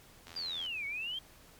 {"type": "click train", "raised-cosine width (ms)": 0.2, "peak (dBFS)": -31, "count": 34, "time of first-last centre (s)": [0.27, 0.662], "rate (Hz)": 84.1}
{"type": "exponential two-way sweep", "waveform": "sine", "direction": "down then up", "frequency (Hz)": [4868, 2200, 3233], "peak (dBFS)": -35, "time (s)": [0.36, 1.19], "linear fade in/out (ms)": 5, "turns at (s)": 0.86}
{"effects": ["pink hiss -58 dBFS RMS until 1.59 s", "MP3 96 kbps"]}